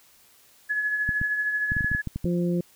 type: tone with tremolo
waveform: sine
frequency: 1698 Hz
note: G#6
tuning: 38 cents sharp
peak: -21 dBFS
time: 0.69-2.02 s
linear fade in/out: 20 ms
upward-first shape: triangle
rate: 13 Hz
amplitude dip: 50%
type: clicks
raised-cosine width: 5 ms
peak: -17 dBFS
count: 11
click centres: 1.091 / 1.215 / 1.719 / 1.767 / 1.808 / 1.845 / 1.916 / 1.949 / 2.073 / 2.16 / 2.245 s
type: harmonic tone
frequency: 174.6 Hz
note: F3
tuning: in tune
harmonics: 1 / 2 / 3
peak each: -23 / -28 / -34 dBFS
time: 2.25-2.61 s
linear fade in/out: 5 ms
effects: white hiss -57 dBFS RMS until 2.75 s